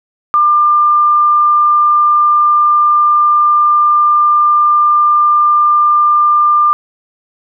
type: tone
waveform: sine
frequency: 1196 Hz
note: D6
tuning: 31 cents sharp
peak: -6 dBFS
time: 0.34-6.73 s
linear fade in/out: 0 ms
effects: none